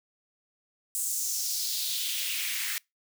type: noise with high-pass filter sweep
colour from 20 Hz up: white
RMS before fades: -31 dBFS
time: 0.95-2.78 s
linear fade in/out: 0 ms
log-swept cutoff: 8200 to 1800 Hz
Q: 2.6
effects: noise-tail reverb RT60 0.2 s tail -25 dB re dry